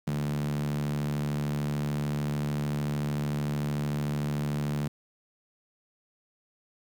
sawtooth tone with high-pass filter, 73.42 Hz, D2, in tune, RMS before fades -30 dBFS, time 0.07-4.88 s, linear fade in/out 5 ms, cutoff 170 Hz, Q 9.6, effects 10-bit

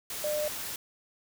sine tone in noise, 600 Hz, D5, 37 cents sharp, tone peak -28 dBFS, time 0.24-0.48 s, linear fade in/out 2 ms, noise white, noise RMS -37 dBFS, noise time 0.1-0.76 s, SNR +6 dB, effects none

